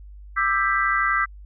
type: chord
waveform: sine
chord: E minor seventh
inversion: third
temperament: just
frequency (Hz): 1186.7 / 1318.5 / 1582.2 / 1977.8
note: D6 / E6 / G6 / B6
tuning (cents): +18 / 0 / +16 / +2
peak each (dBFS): -24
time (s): 0.36-1.26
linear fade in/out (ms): 20
effects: added 50 Hz sine -39 dBFS peak until 1.45 s